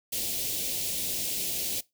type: band-stop noise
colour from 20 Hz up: white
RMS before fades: -31 dBFS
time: 0.12-1.81 s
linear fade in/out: 10 ms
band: 610 to 2600 Hz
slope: 24 dB/octave
effects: noise-tail reverb RT60 0.2 s tail -21 dB re dry